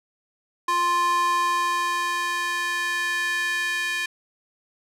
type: tone with high-pass filter sweep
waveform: square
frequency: 349.2 Hz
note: F4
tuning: in tune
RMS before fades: -24 dBFS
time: 0.68-4.06 s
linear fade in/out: 5 ms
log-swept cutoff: 930 to 2000 Hz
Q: 3.2
effects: low-pass 11000 Hz 12 dB/octave